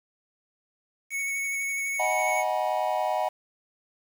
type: tone with vibrato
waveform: square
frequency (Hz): 2217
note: C#7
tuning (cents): 0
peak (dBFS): -28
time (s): 1.1-2.45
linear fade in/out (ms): 50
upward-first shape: sine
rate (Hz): 12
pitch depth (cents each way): 13
type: chord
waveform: triangle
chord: G# minor seventh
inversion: second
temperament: equal with one note detuned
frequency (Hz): 622.3 / 740 / 830.6 / 969.1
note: D#5 / F#5 / G#5 / B5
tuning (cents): 0 / 0 / 0 / -33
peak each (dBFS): -27 / -26 / -30 / -30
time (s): 1.99-3.29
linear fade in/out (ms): 10
effects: 8-bit